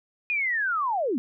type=linear sweep; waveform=sine; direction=down; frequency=2489 to 217.2 Hz; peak=-23 dBFS; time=0.3-1.18 s; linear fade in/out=0 ms; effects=none